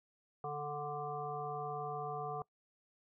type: harmonic tone with a mistuned harmonic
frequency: 146.83 Hz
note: D3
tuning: in tune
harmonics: 1 / 3 / 5 / 7 / 8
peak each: -46 / -43 / -41 / -50 / -45 dBFS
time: 0.44-2.42 s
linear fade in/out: 2 ms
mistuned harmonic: 7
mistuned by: +18 cents
effects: noise-tail reverb RT60 0.1 s tail -22 dB re dry